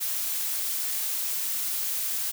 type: noise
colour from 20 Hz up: blue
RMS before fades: -29 dBFS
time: 0-2.32 s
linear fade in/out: 20 ms
effects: none